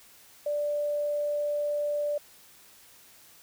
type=tone; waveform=sine; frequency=587.3 Hz; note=D5; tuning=in tune; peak=-26 dBFS; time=0.46-2.18 s; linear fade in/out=5 ms; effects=white hiss -55 dBFS RMS until 3.42 s